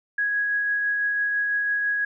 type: tone with tremolo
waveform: sine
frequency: 1661 Hz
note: G#6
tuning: in tune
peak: -20 dBFS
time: 0.18-2.05 s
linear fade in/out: 5 ms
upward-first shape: triangle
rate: 6 Hz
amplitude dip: 25%
effects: none